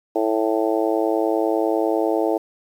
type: harmonic tone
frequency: 110 Hz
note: A2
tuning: in tune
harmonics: 3 / 4 / 5 / 6 / 7 / 8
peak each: -22 / -23 / -25 / -25 / -28 / -31 dBFS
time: 0.15-2.38 s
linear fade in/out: 10 ms
effects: 8-bit

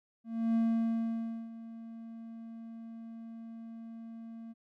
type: tone with ADSR envelope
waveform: triangle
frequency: 227.7 Hz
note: A#3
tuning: 40 cents flat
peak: -23 dBFS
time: 0.24-4.54 s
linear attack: 310 ms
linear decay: 940 ms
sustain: -18 dB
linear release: 28 ms
effects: none

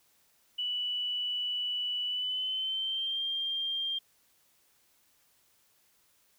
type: tone with pitch glide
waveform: sine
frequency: 2960 to 3191 Hz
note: F#7 to G7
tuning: 0 to +30 cents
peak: -30 dBFS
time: 0.58-3.99 s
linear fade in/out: 10 ms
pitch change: +130 cents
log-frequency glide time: 2.06-3.23 s
effects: white hiss -68 dBFS RMS until 6.38 s

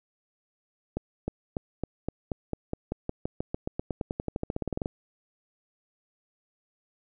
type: accelerating click train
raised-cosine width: 2 ms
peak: -16 dBFS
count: 30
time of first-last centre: 0.97-4.859 s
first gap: 310 ms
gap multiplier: 0.93
effects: none

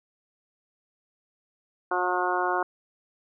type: harmonic tone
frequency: 180.4 Hz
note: F#3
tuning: 44 cents flat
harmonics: 2 / 3 / 4 / 5 / 6 / 7 / 8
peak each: -30 / -35 / -29 / -31 / -30 / -34 / -31 dBFS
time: 1.91-2.63 s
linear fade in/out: 5 ms
effects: none

